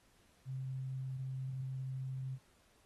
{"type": "tone", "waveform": "sine", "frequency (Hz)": 131.6, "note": "C3", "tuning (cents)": 10, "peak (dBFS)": -38, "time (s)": [0.45, 2.39], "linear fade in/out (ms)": 50, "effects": ["pink hiss -70 dBFS RMS until 2.85 s", "AAC 32 kbps"]}